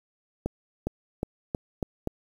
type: accelerating click train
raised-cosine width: 2 ms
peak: -14 dBFS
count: 6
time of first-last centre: 0.46-2.074 s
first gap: 410 ms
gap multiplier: 0.88
effects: 8-bit